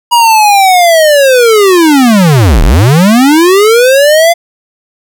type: linear two-way sweep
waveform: square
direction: down then up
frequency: 965 to 32 to 693 Hz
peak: -3 dBFS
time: 0.11-4.34 s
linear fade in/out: 20 ms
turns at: 2.63 s
effects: none